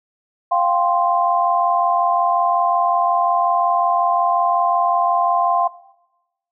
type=chord; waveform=sine; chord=F suspended second; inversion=none; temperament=equal; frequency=698.5 / 784 / 1046.5 Hz; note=F5 / G5 / C6; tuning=0 / 0 / 0 cents; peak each=-17 / -21 / -18 dBFS; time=0.51-5.68 s; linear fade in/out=10 ms; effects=noise-tail reverb RT60 0.9 s tail -18 dB re dry